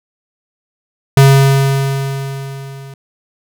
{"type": "tone with level ramp", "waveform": "square", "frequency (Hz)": 136.7, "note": "C#3", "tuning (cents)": -24, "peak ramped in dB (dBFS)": [-3, -31], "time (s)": [1.17, 2.94], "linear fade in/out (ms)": 2, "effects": []}